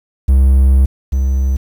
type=tone pair in turn; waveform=triangle; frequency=66.4 / 66.4 Hz; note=C2 / C2; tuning=+26 / +26 cents; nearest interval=unison; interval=0 cents; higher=neither; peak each=-4 / -9 dBFS; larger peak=first; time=0.28-0.86 / 1.12-1.57 s; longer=first; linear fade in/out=10 ms; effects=7-bit